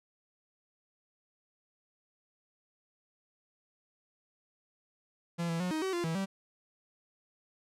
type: tone with pitch steps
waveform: 45% pulse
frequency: 170.2 / 166.3 / 180.7 / 313.7 / 380.4 / 346.7 / 163 / 194 Hz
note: F3 / E3 / F#3 / D#4 / F#4 / F4 / E3 / G3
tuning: -44 / +16 / -41 / +14 / +48 / -13 / -19 / -18 cents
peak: -31 dBFS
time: 5.38-6.26 s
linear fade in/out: 20 ms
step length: 110 ms
effects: low-pass 10000 Hz 12 dB/octave